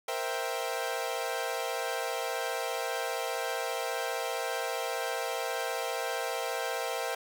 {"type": "chord", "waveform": "sawtooth", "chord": "C dominant seventh", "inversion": "third", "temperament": "equal with one note detuned", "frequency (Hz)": [468.3, 523.3, 659.3, 784], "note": ["Bb4", "C5", "E5", "G5"], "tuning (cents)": [8, 0, 0, 0], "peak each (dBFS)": -33, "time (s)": [0.08, 7.15], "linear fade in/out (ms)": 5, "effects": []}